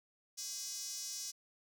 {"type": "tone with high-pass filter", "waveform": "square", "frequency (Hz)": 228.3, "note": "A#3", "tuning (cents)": -36, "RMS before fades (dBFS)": -43, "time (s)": [0.37, 1.32], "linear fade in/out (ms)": 20, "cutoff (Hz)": 5700, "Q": 3.7, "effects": []}